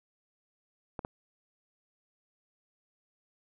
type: clicks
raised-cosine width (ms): 1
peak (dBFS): -22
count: 2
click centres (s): 0.992 / 1.049
effects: none